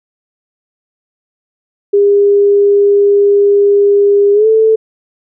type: tone with pitch glide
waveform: sine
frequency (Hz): 404.5 to 441.1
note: G#4 to A4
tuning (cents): -46 to +4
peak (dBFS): -5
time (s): 1.93-4.76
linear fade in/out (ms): 10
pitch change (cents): +150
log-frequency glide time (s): 4.33-4.47
effects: none